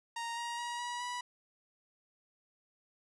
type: tone with pitch steps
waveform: sawtooth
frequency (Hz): 931 / 942.9 / 955 / 967.2 / 979.5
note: A#5 / A#5 / A#5 / B5 / B5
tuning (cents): -2 / +20 / +42 / -36 / -15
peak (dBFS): -33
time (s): 0.16-1.21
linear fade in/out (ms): 5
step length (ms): 210
effects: resampled to 22050 Hz